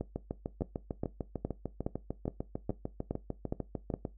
two click trains, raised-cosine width 2 ms, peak -21 / -19 dBFS, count 28 / 9, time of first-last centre 0.01-4.052 / 0.62-3.94 s, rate 6.68 / 2.41 Hz, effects noise-tail reverb RT60 0.2 s tail -18 dB re dry + added 50 Hz sine -52 dBFS peak until 4.17 s

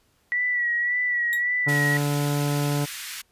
sine tone with vibrato, 1942 Hz, B6, 30 cents flat, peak -21 dBFS, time 0.32-1.97 s, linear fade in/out 0 ms, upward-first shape sine, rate 1.8 Hz, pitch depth 39 cents each way
10% pulse tone with exponential decay, 3772 Hz, A#7, 20 cents sharp, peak -20 dBFS, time 1.33-1.43 s, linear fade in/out 0 ms, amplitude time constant 20 ms
harmonic tone, 144.8 Hz, D3, 24 cents flat, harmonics 1 / 2 / 3 / 4 / 5 / 6 / 7 / 9 / 10, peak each -23 / -29 / -33 / -35 / -37 / -39 / -40 / -42 / -43 dBFS, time 1.66-2.86 s, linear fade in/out 20 ms
pink high-pass noise, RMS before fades -35 dBFS, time 1.68-3.22 s, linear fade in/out 10 ms, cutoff 1600 Hz, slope 24 dB/octave
effects pink hiss -65 dBFS RMS until 3.31 s + resampled to 32000 Hz

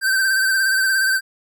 square tone with vibrato, 1554 Hz, G6, 16 cents flat, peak -16 dBFS, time 0.01-1.21 s, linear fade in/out 50 ms, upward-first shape sine, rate 17 Hz, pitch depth 38 cents each way, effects none

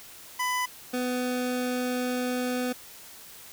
25% pulse tone pair in turn, 999 / 249.8 Hz, B5 / B3, +20 / +20 cents, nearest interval 2 octaves, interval 2400 cents, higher first, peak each -22 / -23 dBFS, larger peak first, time 0.39-0.66 / 0.93-2.73 s, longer second, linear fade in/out 10 ms, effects white hiss -47 dBFS RMS until 3.52 s

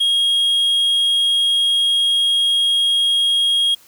triangle tone, 3270 Hz, G#7, 28 cents flat, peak -12 dBFS, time 0-3.75 s, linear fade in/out 10 ms, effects white hiss -49 dBFS RMS until 3.87 s

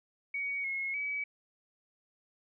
sine tone with pitch steps, 2247 / 2169 / 2281 Hz, C#7 / C#7 / C#7, +23 / -38 / +49 cents, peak -32 dBFS, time 0.34-1.24 s, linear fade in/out 5 ms, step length 300 ms, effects none

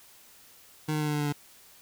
25% pulse tone with pitch steps, 153.9 / 152.48 / 151.08 / 149.69 / 148.31 / 146.95 / 145.6 Hz, D#3 / D#3 / D3 / D3 / D3 / D3 / D3, -19 / -35 / +49 / +33 / +17 / +1 / -15 cents, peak -23 dBFS, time 0.88-1.328 s, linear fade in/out 10 ms, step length 64 ms, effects white hiss -55 dBFS RMS until 1.81 s

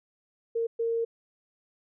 sine tone bursts at uneven times, 460 Hz, A#4, 23 cents flat, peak -25 dBFS, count 2, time 0.55-0.67 / 0.79-1.05 s, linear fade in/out 10 ms, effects none

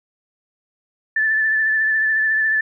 sine tone with vibrato, 1754 Hz, A6, 6 cents flat, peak -15 dBFS, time 1.16-2.61 s, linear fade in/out 5 ms, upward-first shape sine, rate 14 Hz, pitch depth 24 cents each way, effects none

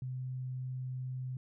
sine tone, 128.4 Hz, C3, 32 cents flat, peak -36 dBFS, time 0.02-1.37 s, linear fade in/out 2 ms, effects none

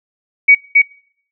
sine tone with echo, 2251 Hz, C#7, 26 cents sharp, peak -3 dBFS, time 0.48-0.55 s, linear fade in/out 10 ms, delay 270 ms, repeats 1, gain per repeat -2 dB, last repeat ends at 0.82 s, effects noise-tail reverb RT60 0.6 s tail -24 dB re dry

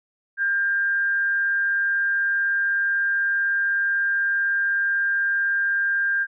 sine tone with frequency modulation, 1599 Hz, G6, 34 cents sharp, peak -19 dBFS, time 0.37-6.27 s, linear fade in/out 50 ms, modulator 156 Hz, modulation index 0.24, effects none

